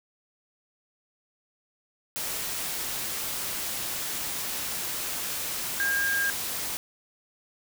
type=tone in noise; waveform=sine; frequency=1613 Hz; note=G6; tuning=49 cents sharp; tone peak=-24 dBFS; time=5.8-6.3 s; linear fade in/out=0 ms; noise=white; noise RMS=-32 dBFS; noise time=2.16-6.77 s; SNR=+5 dB; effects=none